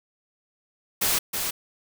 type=noise with echo; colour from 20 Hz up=white; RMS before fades=-23 dBFS; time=1.01-1.19 s; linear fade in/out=10 ms; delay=320 ms; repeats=1; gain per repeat=-5 dB; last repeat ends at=1.51 s; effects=none